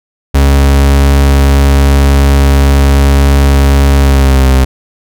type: tone with pitch glide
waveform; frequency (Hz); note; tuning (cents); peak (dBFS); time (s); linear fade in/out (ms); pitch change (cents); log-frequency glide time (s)
40% pulse; 69.3 to 66.13; C#2 to C2; 0 to +19; -3; 0.34-4.65; 10; -81; 4-4.5
effects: none